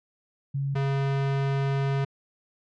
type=tone pair in turn; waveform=sine / square; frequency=138.59 / 137.63 Hz; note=C#3 / C#3; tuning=0 / -12 cents; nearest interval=unison; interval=12 cents; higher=first; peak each=-25 / -24 dBFS; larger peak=second; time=0.54-0.75 / 0.75-2.05 s; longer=second; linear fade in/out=10 ms; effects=low-pass 3000 Hz 12 dB/octave